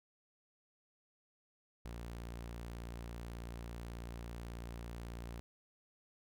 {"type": "tone", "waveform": "sawtooth", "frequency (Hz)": 58.27, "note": "A#1", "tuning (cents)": 0, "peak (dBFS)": -40, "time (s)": [1.85, 5.4], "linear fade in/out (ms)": 0, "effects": []}